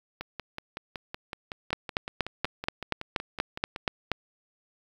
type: two click trains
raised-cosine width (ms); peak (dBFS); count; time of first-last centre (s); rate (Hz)
0.3; -19 / -9; 20 / 11; 0.21-3.761 / 1.73-4.117; 5.35 / 4.19
effects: 8-bit